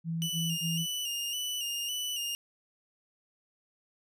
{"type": "tone bursts", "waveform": "sine", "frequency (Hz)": 164.81, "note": "E3", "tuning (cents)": 0, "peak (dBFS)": -30, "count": 3, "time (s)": [0.04, 0.864], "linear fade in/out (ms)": 50, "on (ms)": 260, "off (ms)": 22}
{"type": "tone with vibrato", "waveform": "sawtooth", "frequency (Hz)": 2900, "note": "F#7", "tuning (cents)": -35, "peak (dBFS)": -29, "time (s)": [0.22, 2.35], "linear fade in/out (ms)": 0, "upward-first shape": "square", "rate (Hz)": 1.8, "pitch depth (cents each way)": 45}
{"effects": []}